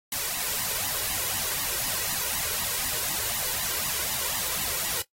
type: noise with flanger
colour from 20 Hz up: white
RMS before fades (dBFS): -29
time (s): 0.12-5.02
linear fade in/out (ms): 2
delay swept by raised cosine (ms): 1 to 2.1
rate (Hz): 4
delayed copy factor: +0.75
effects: noise-tail reverb RT60 0.1 s tail -19 dB re dry + AAC 48 kbps